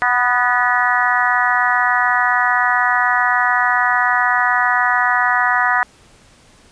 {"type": "harmonic tone with a mistuned harmonic", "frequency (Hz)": 246.9, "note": "B3", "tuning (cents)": 0, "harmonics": [3, 4, 5, 6, 7, 8], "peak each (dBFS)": [-20, -20, -20, -20, -20, -20], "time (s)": [0.02, 5.83], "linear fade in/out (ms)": 0, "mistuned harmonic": 8, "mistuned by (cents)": -36, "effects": ["pink hiss -49 dBFS RMS until 6.71 s", "resampled to 22050 Hz"]}